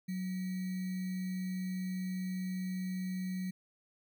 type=tone with sample-and-hold; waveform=sine; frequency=185 Hz; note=F#3; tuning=in tune; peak=-34 dBFS; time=0.08-3.51 s; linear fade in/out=10 ms; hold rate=2100 Hz; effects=none